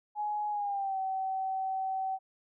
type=tone with pitch glide; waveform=sine; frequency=838 to 764 Hz; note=G#5 to G5; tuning=+15 to -45 cents; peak=-30 dBFS; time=0.15-2.19 s; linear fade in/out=50 ms; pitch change=-160 cents; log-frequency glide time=0.5-0.98 s; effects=none